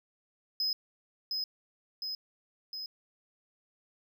triangle tone with echo, 5070 Hz, D#8, 32 cents sharp, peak -27 dBFS, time 0.6-0.73 s, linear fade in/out 2 ms, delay 710 ms, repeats 3, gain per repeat -3 dB, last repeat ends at 2.86 s, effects none

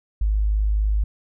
sine tone, 52 Hz, G#1, 3 cents sharp, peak -17 dBFS, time 0.21-1.04 s, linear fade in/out 5 ms, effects none

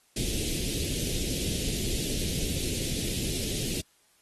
pink band-stop noise, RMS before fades -31 dBFS, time 0.16-3.81 s, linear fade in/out 5 ms, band 450 to 2700 Hz, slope 24 dB/octave, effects white hiss -65 dBFS RMS until 4.21 s + AAC 32 kbps

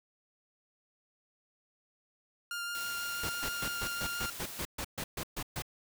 sawtooth tone with vibrato, 1402 Hz, F6, 6 cents sharp, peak -32 dBFS, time 2.51-4.3 s, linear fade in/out 2 ms, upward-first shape triangle, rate 6.1 Hz, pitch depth 11 cents each way
white noise, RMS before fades -44 dBFS, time 2.75-4.65 s, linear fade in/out 0 ms
pink noise bursts, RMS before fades -37 dBFS, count 13, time 3.23-5.622 s, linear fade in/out 5 ms, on 64 ms, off 130 ms
effects none

